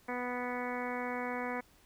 harmonic tone, 246.9 Hz, B3, in tune, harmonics 1 / 2 / 3 / 4 / 5 / 6 / 7 / 8 / 9, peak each -40 / -40 / -42 / -42 / -47 / -47 / -46 / -46 / -45 dBFS, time 0.08-1.61 s, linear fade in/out 10 ms, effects pink hiss -64 dBFS RMS until 1.85 s

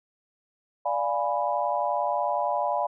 sine chord, D diminished seventh, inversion none, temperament equal, 587.3 / 698.5 / 830.6 / 987.8 Hz, D5 / F5 / Ab5 / Cb6, 0 / 0 / 0 / 0 cents, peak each -29 dBFS, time 0.85-2.87 s, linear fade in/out 10 ms, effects none

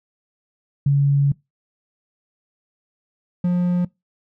sine / triangle tone pair in turn, 140.9 / 177.52 Hz, C#3 / F3, +29 / +29 cents, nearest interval major third, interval 400 cents, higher second, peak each -13 / -14 dBFS, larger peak first, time 0.86-1.32 / 3.44-3.85 s, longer first, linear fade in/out 5 ms, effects noise-tail reverb RT60 0.2 s tail -23 dB re dry

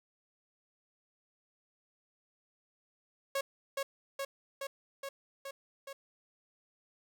sawtooth tone with echo, 550 Hz, C#5, 14 cents flat, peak -27 dBFS, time 3.35-3.41 s, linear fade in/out 5 ms, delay 420 ms, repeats 6, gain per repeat -2 dB, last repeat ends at 5.93 s, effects none

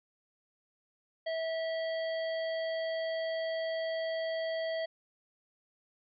harmonic tone, 650 Hz, E5, 24 cents flat, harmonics 1 / 3 / 5 / 7, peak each -32 / -42 / -46 / -49 dBFS, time 1.26-4.86 s, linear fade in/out 10 ms, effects none

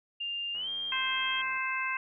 sine tone with pitch glide, 2800 to 3198 Hz, F7 to G7, +4 to +34 cents, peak -32 dBFS, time 0.2-1.42 s, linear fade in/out 10 ms, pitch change +230 cents, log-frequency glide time 0.54-0.69 s
click train, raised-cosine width 0.5 ms, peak -39 dBFS, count 99, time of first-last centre 0.55-1.574 s, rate 95.7 Hz
harmonic tone, 523.3 Hz, C5, in tune, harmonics 2 / 3 / 4 / 5, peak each -35 / -35 / -35 / -35 dBFS, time 0.92-1.97 s, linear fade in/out 2 ms
effects none

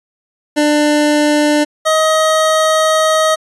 25% pulse tone pair in turn, 297.6 / 630.6 Hz, D4 / D#5, +23 / +23 cents, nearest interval octave + minor second, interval 1300 cents, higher second, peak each -6 dBFS, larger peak neither, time 0.56-1.65 / 1.85-3.36 s, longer second, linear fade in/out 20 ms, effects resampled to 24000 Hz

